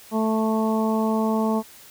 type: harmonic tone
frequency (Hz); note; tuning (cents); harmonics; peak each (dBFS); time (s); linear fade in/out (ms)
220; A3; 0; 1 / 2 / 3 / 4 / 5; -21 / -27 / -29 / -29 / -32; 0.11-1.63; 50
effects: white hiss -47 dBFS RMS until 1.9 s